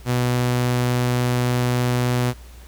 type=tone; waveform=sawtooth; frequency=123.47 Hz; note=B2; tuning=in tune; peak=-14 dBFS; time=0.05-2.34 s; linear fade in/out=50 ms; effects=added 60 Hz sine -39 dBFS peak until 2.67 s + pink hiss -49 dBFS RMS until 2.67 s